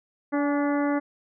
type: harmonic tone with a mistuned harmonic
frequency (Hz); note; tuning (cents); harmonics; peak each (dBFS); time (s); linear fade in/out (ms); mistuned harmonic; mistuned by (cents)
288.5; D4; -31; 1 / 2 / 3 / 4 / 5 / 6 / 7; -23 / -29 / -33 / -35 / -37 / -39 / -40; 0.32-1; 20; 3; -33
effects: none